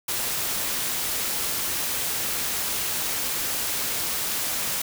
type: noise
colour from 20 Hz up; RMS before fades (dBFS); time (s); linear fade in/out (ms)
white; -27; 0.08-4.82; 5
effects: none